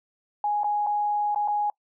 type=tone with dropouts; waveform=sine; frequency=830.6 Hz; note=G#5; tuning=in tune; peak=-22 dBFS; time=0.44-1.7 s; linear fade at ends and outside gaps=2 ms; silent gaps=0.634-0.643 / 0.865-0.869 / 1.347-1.359 / 1.477-1.482 s; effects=noise-tail reverb RT60 0.1 s tail -25 dB re dry